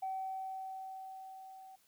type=tone with level ramp; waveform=sine; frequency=763 Hz; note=G5; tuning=47 cents flat; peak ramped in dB=-34 to -51 dBFS; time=0.02-1.76 s; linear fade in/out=10 ms; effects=tanh soft clip ceiling -31 dBFS + white hiss -70 dBFS RMS until 1.87 s